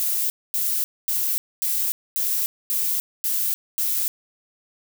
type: noise bursts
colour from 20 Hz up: violet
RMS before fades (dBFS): -23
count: 8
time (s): 0-4.08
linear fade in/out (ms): 0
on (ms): 300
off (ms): 240
effects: none

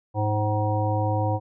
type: harmonic tone with a mistuned harmonic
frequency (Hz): 105.1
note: G#2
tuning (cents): +21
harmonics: 1 / 3 / 5 / 7 / 9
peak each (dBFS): -23 / -31 / -29 / -29 / -31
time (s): 0.14-1.4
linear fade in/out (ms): 50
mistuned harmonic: 7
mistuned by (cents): +48
effects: none

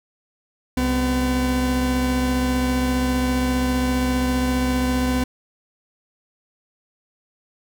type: tone pair together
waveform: 40% pulse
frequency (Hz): 66.91 / 252.6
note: C2 / B3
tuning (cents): +39 / +39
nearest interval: octave + major seventh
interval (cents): 2300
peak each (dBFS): -23 / -19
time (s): 0.77-5.24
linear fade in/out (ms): 5
effects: none

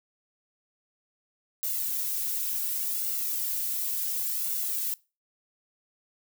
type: noise with flanger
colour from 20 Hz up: violet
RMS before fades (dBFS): -30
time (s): 1.63-4.94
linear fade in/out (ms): 0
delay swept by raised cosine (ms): 1.4 to 2.8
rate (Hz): 0.69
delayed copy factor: +0.8
effects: noise-tail reverb RT60 0.3 s tail -23 dB re dry

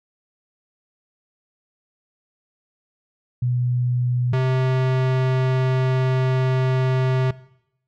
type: tone pair in turn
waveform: sine / square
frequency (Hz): 123.47 / 129.83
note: B2 / C3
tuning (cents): 0 / -13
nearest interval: minor second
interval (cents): 87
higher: second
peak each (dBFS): -18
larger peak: neither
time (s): 3.42-4.33 / 4.33-7.31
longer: second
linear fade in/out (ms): 5
effects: noise-tail reverb RT60 0.8 s tail -20 dB re dry + low-pass 3000 Hz 12 dB/octave

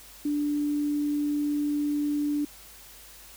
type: tone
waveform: sine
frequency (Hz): 293.3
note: D4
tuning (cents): -2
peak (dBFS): -24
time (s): 0.25-2.45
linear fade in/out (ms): 5
effects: added 50 Hz sine -56 dBFS peak until 3.36 s + white hiss -49 dBFS RMS until 3.36 s

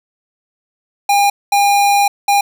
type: tone bursts at uneven times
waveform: square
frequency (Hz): 808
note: G#5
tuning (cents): -48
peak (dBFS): -10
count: 3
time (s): 1.09-1.3 / 1.52-2.08 / 2.28-2.41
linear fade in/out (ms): 5
effects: none

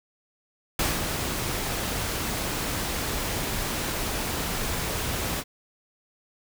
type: noise with ADSR envelope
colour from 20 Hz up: pink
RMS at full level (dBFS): -24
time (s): 0.79-5.44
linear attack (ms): 3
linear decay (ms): 210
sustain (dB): -5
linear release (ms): 50
effects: none

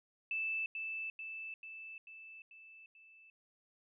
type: tone with echo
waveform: sine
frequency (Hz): 2637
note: E7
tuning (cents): 0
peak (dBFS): -34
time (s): 0.31-0.66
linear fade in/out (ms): 2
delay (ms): 440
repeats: 6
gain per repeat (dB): -4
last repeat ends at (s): 3.3
effects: none

